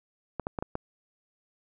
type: clicks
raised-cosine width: 1 ms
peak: -17 dBFS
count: 5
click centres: 0.397 / 0.469 / 0.588 / 0.625 / 0.754 s
effects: none

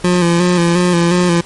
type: tone with vibrato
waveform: 25% pulse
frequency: 174.61 Hz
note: F3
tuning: in tune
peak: -6 dBFS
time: 0.04-1.41 s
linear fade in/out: 5 ms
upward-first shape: square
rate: 2.8 Hz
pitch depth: 39 cents each way
effects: pink hiss -36 dBFS RMS until 1.45 s + MP3 48 kbps

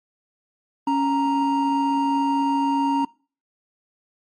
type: tone pair together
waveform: triangle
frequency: 277.2 / 932.3 Hz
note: C#4 / A#5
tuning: 0 / 0 cents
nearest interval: octave + major sixth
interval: 2100 cents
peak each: -19 dBFS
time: 0.87-3.05 s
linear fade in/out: 5 ms
effects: noise-tail reverb RT60 0.4 s tail -24 dB re dry + MP3 48 kbps

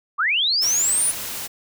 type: linear sweep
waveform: sine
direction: up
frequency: 1086 to 9956 Hz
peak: -17 dBFS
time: 0.18-1.12 s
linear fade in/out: 20 ms
type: noise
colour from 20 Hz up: white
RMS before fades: -30 dBFS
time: 0.61-1.48 s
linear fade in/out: 20 ms
effects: none

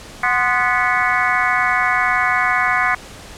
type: harmonic tone with a mistuned harmonic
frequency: 245.9 Hz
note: B3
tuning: 7 cents flat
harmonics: 3 / 4 / 5 / 6 / 7 / 8 / 9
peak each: -22 / -22 / -22 / -22 / -22 / -22 / -22 dBFS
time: 0.23-2.95 s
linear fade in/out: 5 ms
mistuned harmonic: 4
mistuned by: +100 cents
effects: pink hiss -37 dBFS RMS until 3.37 s + low-pass 9000 Hz 12 dB/octave

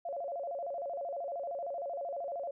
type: tone with vibrato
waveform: sine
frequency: 620 Hz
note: D#5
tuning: 6 cents flat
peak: -35 dBFS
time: 0.05-2.51 s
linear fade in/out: 5 ms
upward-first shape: square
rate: 13 Hz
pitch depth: 180 cents each way
effects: none

